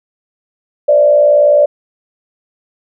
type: tone with frequency modulation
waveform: sine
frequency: 587.3 Hz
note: D5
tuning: in tune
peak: -5 dBFS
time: 0.88-1.66 s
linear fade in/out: 10 ms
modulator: 59.2 Hz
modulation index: 0.67
effects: none